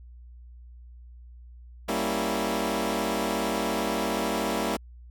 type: chord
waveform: 15% pulse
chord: G diminished seventh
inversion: none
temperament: equal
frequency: 196 / 233.1 / 277.2 / 329.6 Hz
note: G3 / Bb3 / Db4 / Fb4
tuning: 0 / 0 / 0 / 0 cents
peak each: -25 / -24 / -27 / -25 dBFS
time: 1.88-4.77 s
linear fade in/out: 10 ms
effects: added 60 Hz sine -44 dBFS peak until 5.1 s